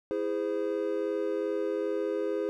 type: chord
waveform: triangle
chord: E augmented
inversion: none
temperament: just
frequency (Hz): 329.6 / 412 / 515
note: E4 / G#4 / B#4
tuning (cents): 0 / -14 / -28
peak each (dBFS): -32 / -29 / -31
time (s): 0.11-2.49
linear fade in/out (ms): 0
effects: none